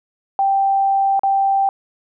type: tone with dropouts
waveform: sine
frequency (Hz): 784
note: G5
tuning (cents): 0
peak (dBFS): -13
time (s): 0.39-1.69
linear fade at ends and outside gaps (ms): 1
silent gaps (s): 1.194-1.234
effects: none